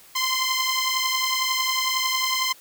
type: beating tone pair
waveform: 10% pulse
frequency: 1034 / 1045 Hz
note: C6 / C6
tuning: -21 / -2 cents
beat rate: 11 Hz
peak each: -15 / -17 dBFS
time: 0.15-2.53 s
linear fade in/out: 10 ms
effects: white hiss -50 dBFS RMS until 2.6 s